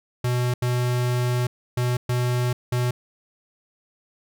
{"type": "tone bursts at uneven times", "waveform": "square", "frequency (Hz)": 123.47, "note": "B2", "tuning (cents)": 0, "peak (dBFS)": -21, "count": 5, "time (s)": [[0.24, 0.54], [0.62, 1.47], [1.77, 1.97], [2.09, 2.53], [2.72, 2.91]], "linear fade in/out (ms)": 5, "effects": []}